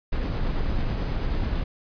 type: noise with tremolo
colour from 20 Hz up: brown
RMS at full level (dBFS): -24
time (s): 0.12-1.64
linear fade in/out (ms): 10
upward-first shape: triangle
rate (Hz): 9.2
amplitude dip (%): 25
effects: resampled to 11025 Hz